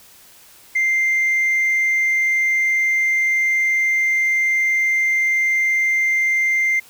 sine tone, 2093 Hz, C7, in tune, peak -13 dBFS, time 0.75-6.8 s, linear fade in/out 10 ms, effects tanh soft clip ceiling -13 dBFS + white hiss -47 dBFS RMS until 6.89 s

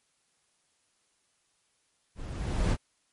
brown noise with level ramp, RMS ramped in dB -42 to -22 dBFS, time 2.15-2.77 s, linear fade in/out 50 ms, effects white hiss -72 dBFS RMS until 3.12 s + MP3 48 kbps

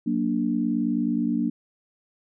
sine chord, Gb augmented, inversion none, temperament equal with one note detuned, 185 / 234.4 / 293.7 Hz, Gb3 / Bb3 / D4, 0 / +10 / 0 cents, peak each -29 / -24 / -26 dBFS, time 0.06-1.5 s, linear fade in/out 10 ms, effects none

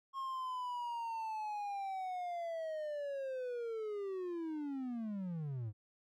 triangle linear sweep, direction down, 1084 to 100.2 Hz, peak -36 dBFS, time 0.13-5.73 s, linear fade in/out 50 ms, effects none

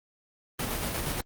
pink noise with tremolo, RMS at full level -30 dBFS, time 0.59-1.21 s, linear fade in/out 5 ms, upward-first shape square, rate 8.5 Hz, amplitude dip 30%, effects Opus 32 kbps

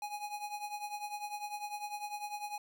square tone with tremolo, 830.6 Hz, G#5, in tune, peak -36 dBFS, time 0.02-2.58 s, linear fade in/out 2 ms, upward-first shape triangle, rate 10 Hz, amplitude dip 80%, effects 12-bit

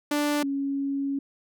sawtooth / sine tone pair in turn, 293.7 / 277.2 Hz, D4 / C#4, 0 / 0 cents, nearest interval minor second, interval 100 cents, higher first, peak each -19 / -25 dBFS, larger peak first, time 0.11-0.43 / 0.43-1.19 s, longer second, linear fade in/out 5 ms, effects none

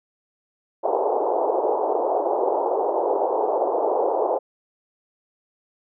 pink band-pass noise, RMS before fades -22 dBFS, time 0.83-4.39 s, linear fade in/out 20 ms, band 370 to 910 Hz, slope 48 dB/octave, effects none

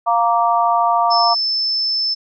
harmonic tone, 233.1 Hz, A#3, in tune, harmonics 3 / 4 / 5, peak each -16 / -17 / -18 dBFS, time 0.06-1.35 s, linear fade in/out 20 ms
sine tone, 5270 Hz, E8, 1 cent flat, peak -16 dBFS, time 1.1-2.15 s, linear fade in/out 20 ms
effects none

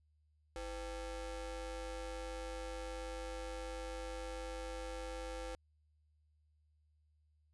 35% pulse ring-modulated tone, 280.3 Hz, C#4, 19 cents sharp, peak -37 dBFS, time 0.56-5.55 s, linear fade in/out 0 ms, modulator 231 Hz, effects added 76 Hz sine -70 dBFS peak until 7.53 s + resampled to 24000 Hz

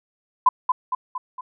sine tone with echo, 1009 Hz, B5, 37 cents sharp, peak -10 dBFS, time 0.46-0.49 s, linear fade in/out 5 ms, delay 230 ms, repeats 4, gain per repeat -5 dB, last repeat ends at 1.41 s, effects none

